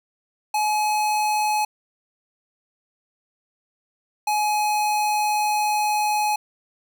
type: tone pair in turn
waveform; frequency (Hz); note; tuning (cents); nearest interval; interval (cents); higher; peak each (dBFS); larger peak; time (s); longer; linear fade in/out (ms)
square; 848 / 842.6; G#5 / G#5; +36 / +25; unison; 11; first; -20; neither; 0.54-1.65 / 4.27-6.36; second; 5
effects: none